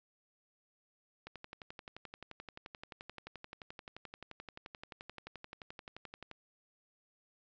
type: click train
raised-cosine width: 0.3 ms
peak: -30 dBFS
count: 59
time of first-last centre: 1.27-6.313 s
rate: 11.5 Hz
effects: resampled to 16000 Hz